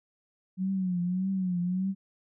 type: tone with vibrato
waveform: sine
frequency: 184 Hz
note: F#3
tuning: 9 cents flat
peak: -26 dBFS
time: 0.57-1.95 s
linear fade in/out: 50 ms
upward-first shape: triangle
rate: 1.7 Hz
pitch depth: 98 cents each way
effects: none